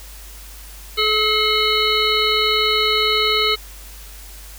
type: harmonic tone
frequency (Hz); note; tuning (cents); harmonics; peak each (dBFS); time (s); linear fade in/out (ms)
429.6; A4; -41; 1 / 3 / 5 / 7 / 9 / 10; -22 / -22 / -22 / -22 / -22 / -22; 0.97-3.56; 20
effects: added 50 Hz sine -37 dBFS peak until 4.58 s + white hiss -41 dBFS RMS until 4.58 s